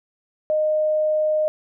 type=tone; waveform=sine; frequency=616 Hz; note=D#5; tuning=17 cents flat; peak=-17 dBFS; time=0.5-1.48 s; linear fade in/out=0 ms; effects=none